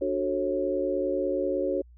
sine chord, D major seventh, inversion none, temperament equal with one note detuned, 293.7 / 370 / 440 / 545.8 Hz, D4 / F#4 / A4 / C#5, 0 / 0 / 0 / -27 cents, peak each -32 / -29 / -34 / -28 dBFS, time 0.01-1.82 s, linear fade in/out 10 ms, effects added 60 Hz sine -49 dBFS peak until 1.97 s

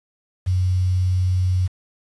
sine tone with quantisation, 91.9 Hz, F#2, 11 cents flat, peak -16 dBFS, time 0.46-1.68 s, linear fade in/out 20 ms, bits 7, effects resampled to 24000 Hz

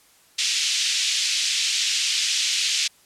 pink band-pass noise, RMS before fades -23 dBFS, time 0.38-2.88 s, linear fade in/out 10 ms, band 2700 to 7100 Hz, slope 24 dB/octave, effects white hiss -56 dBFS RMS until 3.05 s + low-pass 12000 Hz 12 dB/octave

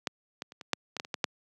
clicks, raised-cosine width 0.2 ms, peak -11 / -18 / -29 / -25 / -7 / -19 / -14 / -27 / -14 / -7 dBFS, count 10, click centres 0.072 / 0.421 / 0.521 / 0.612 / 0.733 / 0.967 / 0.999 / 1.049 / 1.142 / 1.242 s, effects high-pass 150 Hz 12 dB/octave

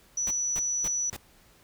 sine tone, 5920 Hz, F#8, in tune, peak -26 dBFS, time 0.17-1.1 s, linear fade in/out 5 ms
pink noise bursts, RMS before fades -38 dBFS, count 4, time 0.27-1.164 s, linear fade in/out 0 ms, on 36 ms, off 250 ms
effects pink hiss -59 dBFS RMS until 1.63 s

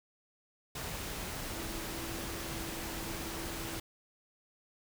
sine tone in noise, 330.9 Hz, E4, 7 cents sharp, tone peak -45 dBFS, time 1.53-3.79 s, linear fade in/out 5 ms, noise pink, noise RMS -40 dBFS, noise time 0.75-3.8 s, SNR -8 dB, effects none

